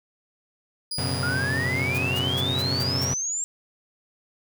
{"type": "tone with exponential decay", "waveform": "35% pulse", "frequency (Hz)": 4901, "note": "D#8", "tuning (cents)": -27, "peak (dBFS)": -26, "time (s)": [0.91, 3.4], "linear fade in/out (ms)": 5, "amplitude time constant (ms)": 540}
{"type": "chord", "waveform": "sawtooth", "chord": "F# suspended fourth", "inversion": "none", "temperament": "equal with one note detuned", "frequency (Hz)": [92.5, 123.47, 136.6], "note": ["F#2", "B2", "C#3"], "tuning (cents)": [0, 0, -25], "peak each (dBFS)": -26, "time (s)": [0.98, 3.14], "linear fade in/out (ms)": 5}
{"type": "exponential sweep", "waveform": "sine", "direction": "up", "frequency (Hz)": [1396.9, 7520], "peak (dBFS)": -25, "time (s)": [1.23, 3.44], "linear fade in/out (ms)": 0}
{"type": "noise bursts", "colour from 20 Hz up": "white", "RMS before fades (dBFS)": -36, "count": 6, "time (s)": [1.94, 3.054], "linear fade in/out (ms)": 10, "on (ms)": 44, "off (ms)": 170}
{"effects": []}